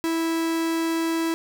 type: tone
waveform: 45% pulse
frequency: 328.3 Hz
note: E4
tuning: 7 cents flat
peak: -22 dBFS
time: 0.04-1.34 s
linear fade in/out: 0 ms
effects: none